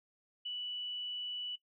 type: tone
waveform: sine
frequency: 2960 Hz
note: F#7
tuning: in tune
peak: -37 dBFS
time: 0.45-1.56 s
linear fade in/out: 10 ms
effects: noise-tail reverb RT60 0.1 s tail -17 dB re dry